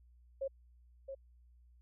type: tone with echo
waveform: sine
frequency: 542 Hz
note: C#5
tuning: 39 cents flat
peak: -34 dBFS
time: 0.41-0.48 s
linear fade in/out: 10 ms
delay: 670 ms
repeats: 1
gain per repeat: -7 dB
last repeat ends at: 1.15 s
effects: added 60 Hz sine -60 dBFS peak until 1.81 s